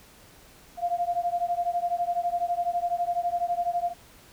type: beating tone pair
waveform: sine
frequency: 694 / 706 Hz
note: F5 / F5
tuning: -11 / +19 cents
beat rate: 12 Hz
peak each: -27 / -28 dBFS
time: 0.77-3.94 s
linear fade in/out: 50 ms
effects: pink hiss -53 dBFS RMS until 4.32 s